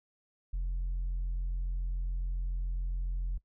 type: tone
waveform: sine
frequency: 43.57 Hz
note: F1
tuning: 3 cents flat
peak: -28 dBFS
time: 0.53-3.38 s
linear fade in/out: 10 ms
effects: noise-tail reverb RT60 0.1 s tail -23 dB re dry + tanh soft clip ceiling -29 dBFS